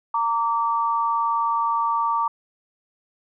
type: tone pair together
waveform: sine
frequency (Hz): 920 / 1159.1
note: A#5 / D6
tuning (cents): -23 / -23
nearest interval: major third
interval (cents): 400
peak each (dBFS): -22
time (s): 0.14-2.28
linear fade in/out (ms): 5
effects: none